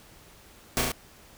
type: noise with echo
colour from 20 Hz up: pink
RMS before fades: -25 dBFS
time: 0.77-0.81 s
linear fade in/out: 0 ms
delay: 36 ms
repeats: 3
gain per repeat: -2 dB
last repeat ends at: 0.918 s
effects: pink hiss -53 dBFS RMS until 1.37 s